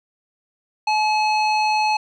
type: tone with low-pass filter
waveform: square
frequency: 856 Hz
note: A5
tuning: 48 cents flat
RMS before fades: -19 dBFS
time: 0.87-1.97 s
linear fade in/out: 5 ms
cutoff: 4000 Hz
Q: 1.6
effects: none